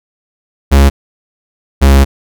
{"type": "tone pair in turn", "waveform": "45% pulse", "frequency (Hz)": [69.3, 68.58], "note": ["C#2", "C#2"], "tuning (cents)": [0, -18], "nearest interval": "unison", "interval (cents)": 18, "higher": "first", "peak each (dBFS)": -3, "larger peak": "neither", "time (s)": [[0.71, 0.9], [1.81, 2.05]], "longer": "second", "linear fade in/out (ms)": 20, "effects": []}